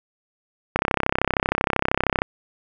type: click train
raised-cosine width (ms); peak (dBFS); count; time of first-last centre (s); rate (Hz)
0.5; -3; 49; 0.76-2.219; 32.9
effects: none